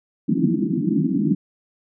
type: band-pass noise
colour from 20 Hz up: pink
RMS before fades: -20 dBFS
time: 0.28-1.35 s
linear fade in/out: 10 ms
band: 150 to 340 Hz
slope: 96 dB/octave
effects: none